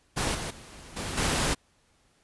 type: noise with level steps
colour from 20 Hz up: pink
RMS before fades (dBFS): -28 / -34 / -47 / -34 / -26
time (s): 0.16-1.55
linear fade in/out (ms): 20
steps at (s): 0.34 / 0.5 / 0.96 / 1.17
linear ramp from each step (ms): 10
effects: pink hiss -66 dBFS RMS until 2.23 s + resampled to 24000 Hz